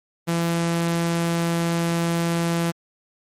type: tone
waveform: sawtooth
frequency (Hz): 168.7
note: E3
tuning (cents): +40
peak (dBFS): -16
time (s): 0.27-2.72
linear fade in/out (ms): 20
effects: MP3 64 kbps